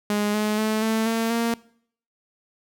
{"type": "tone with pitch steps", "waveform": "sawtooth", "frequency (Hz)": [207.7, 212.3, 217, 221.8, 226.8, 231.8], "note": ["G#3", "G#3", "A3", "A3", "A#3", "A#3"], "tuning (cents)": [0, 38, -24, 14, -47, -10], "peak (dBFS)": -17, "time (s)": [0.1, 1.54], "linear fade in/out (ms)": 2, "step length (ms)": 240, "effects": ["noise-tail reverb RT60 0.6 s tail -22 dB re dry"]}